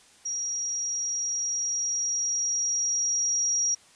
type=tone with level ramp; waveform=sine; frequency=5690 Hz; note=F8; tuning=31 cents sharp; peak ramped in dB=-28 to -22 dBFS; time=0.25-3.75 s; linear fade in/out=10 ms; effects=white hiss -56 dBFS RMS until 3.95 s + resampled to 22050 Hz